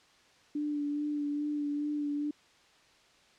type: tone with vibrato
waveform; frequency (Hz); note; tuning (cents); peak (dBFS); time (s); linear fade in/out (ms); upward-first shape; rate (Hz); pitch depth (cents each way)
sine; 293.4; D4; -2; -30; 0.55-2.31; 5; sine; 2.4; 22
effects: white hiss -62 dBFS RMS until 3.38 s + low-pass 5000 Hz 12 dB/octave